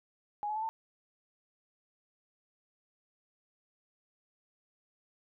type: tone with pitch steps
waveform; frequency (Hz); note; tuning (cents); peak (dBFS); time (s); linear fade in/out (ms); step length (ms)
sine; 830.6 / 851.5 / 872.9 / 894.9; G#5 / G#5 / A5 / A5; 0 / +43 / -14 / +29; -32; 0.43-0.69; 0; 65
effects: none